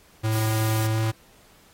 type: tone with pitch glide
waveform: square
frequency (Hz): 110 to 110.89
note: A2 to A2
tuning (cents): 0 to +14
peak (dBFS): -22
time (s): 0.23-1.12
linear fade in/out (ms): 20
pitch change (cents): +14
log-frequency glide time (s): 0.9-1
type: high-pass noise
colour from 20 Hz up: white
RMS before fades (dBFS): -35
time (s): 0.31-0.88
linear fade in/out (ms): 20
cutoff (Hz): 620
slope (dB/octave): 12
effects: pink hiss -56 dBFS RMS until 1.73 s + AAC 48 kbps